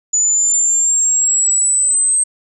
sine exponential sweep, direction up, 6940 to 8320 Hz, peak -11 dBFS, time 0.13-2.24 s, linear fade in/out 10 ms, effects none

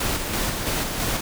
pink noise with tremolo, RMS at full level -24 dBFS, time 0-1.21 s, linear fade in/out 5 ms, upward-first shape square, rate 3 Hz, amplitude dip 35%, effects none

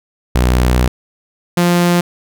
sawtooth tone pair in turn, 61.8 / 174.8 Hz, B1 / F3, +2 / +2 cents, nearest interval octave + tritone, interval 1800 cents, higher second, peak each -6 dBFS, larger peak neither, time 0.35-0.88 / 1.57-2.01 s, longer first, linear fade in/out 5 ms, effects none

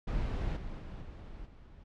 brown noise with level steps, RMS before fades -33 / -41 / -43 / -46 / -53 dBFS, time 0.07-1.84 s, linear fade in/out 10 ms, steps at 0.56 / 0.78 / 1.01 / 1.45 s, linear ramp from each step 10 ms, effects low-pass 4000 Hz 12 dB/octave

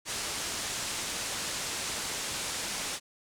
white low-pass noise, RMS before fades -35 dBFS, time 0.05-3 s, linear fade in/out 50 ms, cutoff 8800 Hz, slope 24 dB/octave, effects none

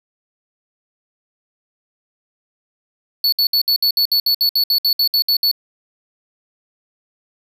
square tone bursts, 4435 Hz, C#8, in tune, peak -13 dBFS, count 16, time 3.24-5.514 s, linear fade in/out 2 ms, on 84 ms, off 62 ms, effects none

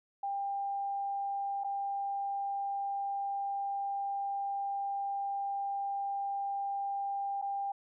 sine tone with dropouts, 796 Hz, G5, 26 cents sharp, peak -32 dBFS, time 0.23-7.72 s, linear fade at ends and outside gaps 5 ms, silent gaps 1.637-1.644 / 7.416-7.423 s, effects none

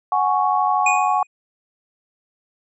sine chord, F# suspended second, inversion none, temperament just, 740 / 832.5 / 1110 Hz, F#5 / G#5 / C#6, 0 / +4 / +2 cents, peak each -20 dBFS, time 0.12-1.23 s, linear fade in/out 2 ms
square tone with exponential decay, 2474 Hz, D#7, 10 cents flat, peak -15 dBFS, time 0.86-1.27 s, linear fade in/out 5 ms, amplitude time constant 89 ms
effects resampled to 24000 Hz

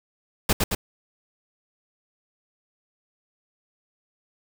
pink noise with echo, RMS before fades -19 dBFS, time 0.49-0.53 s, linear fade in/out 5 ms, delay 110 ms, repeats 2, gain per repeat -3 dB, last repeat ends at 0.75 s, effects none

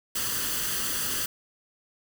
white noise with comb filter, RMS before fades -29 dBFS, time 0.15-1.26 s, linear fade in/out 5 ms, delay 0.65 ms, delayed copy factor +0.6, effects none

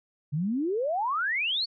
sine exponential sweep, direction up, 138.4 to 4566 Hz, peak -25 dBFS, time 0.32-1.66 s, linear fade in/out 20 ms, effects none

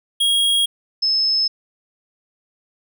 square / sine tone pair in turn, 3283 / 5211 Hz, G#7 / E8, -21 / -21 cents, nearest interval minor sixth, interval 800 cents, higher second, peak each -15 dBFS, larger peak neither, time 0.2-0.66 / 1.02-1.48 s, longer neither, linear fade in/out 10 ms, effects none

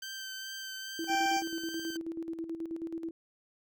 15% pulse tone with vibrato, 1554 Hz, G6, 16 cents flat, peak -33 dBFS, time 0.02-1.97 s, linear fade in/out 5 ms, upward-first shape triangle, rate 2.4 Hz, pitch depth 17 cents each way
sine tone with tremolo, 329.3 Hz, E4, 2 cents flat, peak -33 dBFS, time 0.99-3.11 s, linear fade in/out 2 ms, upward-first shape square, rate 9.3 Hz, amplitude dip 60%
harmonic tone, 784 Hz, G5, in tune, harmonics 1 / 2 / 3 / 4 / 6 / 7 / 8 / 9, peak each -28 / -34 / -38 / -40 / -44 / -45 / -46 / -47 dBFS, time 1.07-1.43 s, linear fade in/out 50 ms
effects none

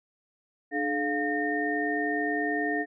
sine tone cluster, 297.8 / 427.2 / 706 / 1829 Hz, D4 / G#4 / F5 / A#6, +24 / +49 / +19 / -33 cents, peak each -30 / -33 / -32 / -30 dBFS, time 0.71-2.86 s, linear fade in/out 50 ms, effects none

